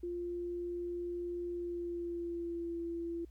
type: tone with pitch glide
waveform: sine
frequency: 349.2 to 338.1 Hz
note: F4 to E4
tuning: 0 to +44 cents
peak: -36 dBFS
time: 0.03-3.25 s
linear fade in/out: 5 ms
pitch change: -56 cents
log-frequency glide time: 1.48-2.78 s
effects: added 60 Hz sine -52 dBFS peak until 3.3 s + pink hiss -75 dBFS RMS until 3.3 s